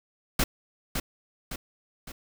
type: noise with echo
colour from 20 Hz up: pink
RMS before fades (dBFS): -23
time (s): 0.39-0.44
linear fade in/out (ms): 5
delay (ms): 560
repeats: 3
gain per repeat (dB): -6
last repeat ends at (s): 2.12
effects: none